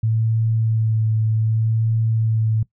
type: tone with vibrato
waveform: sine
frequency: 111.1 Hz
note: A2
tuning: 17 cents sharp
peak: -16 dBFS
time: 0.03-2.63 s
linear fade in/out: 5 ms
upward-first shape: sine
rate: 0.65 Hz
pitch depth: 19 cents each way
effects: noise-tail reverb RT60 0.1 s tail -19 dB re dry